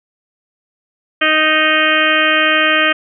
harmonic tone, 311.1 Hz, D#4, in tune, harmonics 1 / 2 / 4 / 5 / 6 / 7 / 8 / 9 / 10, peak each -22 / -19 / -18 / -17 / -17 / -22 / -18 / -22 / -20 dBFS, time 1.21-2.93 s, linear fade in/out 10 ms, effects none

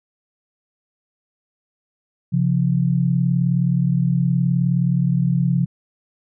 sine tone pair together, 134.2 / 173.38 Hz, C3 / F3, +44 / -12 cents, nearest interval major third, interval 444 cents, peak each -18 dBFS, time 2.32-5.66 s, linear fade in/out 20 ms, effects none

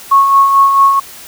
sine tone with tremolo, 1100 Hz, C#6, 14 cents flat, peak -3 dBFS, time 0.11-1 s, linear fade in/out 10 ms, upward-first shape sine, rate 4.5 Hz, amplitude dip 45%, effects white hiss -33 dBFS RMS until 1.27 s

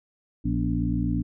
harmonic tone with a mistuned harmonic, 57.9 Hz, A#1, 11 cents flat, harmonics 1 / 2 / 3 / 4 / 5, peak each -29 / -29 / -29 / -29 / -29 dBFS, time 0.44-1.23 s, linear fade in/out 20 ms, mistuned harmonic 4, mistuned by +74 cents, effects none

